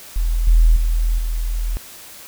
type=tone with level steps; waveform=sine; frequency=40.83 Hz; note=E1; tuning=16 cents flat; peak=-15 / -8 / -14 / -18 dBFS; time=0.16-1.77 s; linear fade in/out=0 ms; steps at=0.47 / 0.76 / 1.18 s; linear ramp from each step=5 ms; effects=white hiss -39 dBFS RMS until 2.27 s